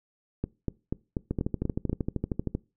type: two click trains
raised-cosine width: 3 ms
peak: -15 / -15 dBFS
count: 17 / 7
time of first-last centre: 1.31-2.55 / 0.44-1.896 s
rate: 12.9 / 4.12 Hz
effects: noise-tail reverb RT60 0.3 s tail -23 dB re dry